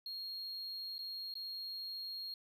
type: tone with dropouts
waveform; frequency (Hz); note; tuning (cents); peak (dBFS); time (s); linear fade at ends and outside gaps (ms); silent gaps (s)
triangle; 4262; C8; +31; -40; 0.06-2.34; 2; 0.982-0.99 / 1.34-1.353
effects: none